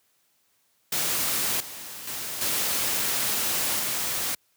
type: noise with level steps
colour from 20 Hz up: white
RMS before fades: -26 / -39 / -33 / -26 / -28 dBFS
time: 0.92-4.35 s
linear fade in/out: 5 ms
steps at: 1.6 / 2.07 / 2.41 / 3.79 s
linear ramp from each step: 5 ms
effects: white hiss -68 dBFS RMS until 4.56 s + high-pass 80 Hz 12 dB/octave